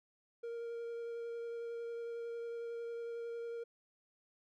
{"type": "tone with vibrato", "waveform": "triangle", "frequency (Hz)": 466.7, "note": "A#4", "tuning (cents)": 2, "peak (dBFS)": -38, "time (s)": [0.43, 3.64], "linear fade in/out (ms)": 10, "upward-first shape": "sine", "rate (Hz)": 11, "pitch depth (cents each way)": 10, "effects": []}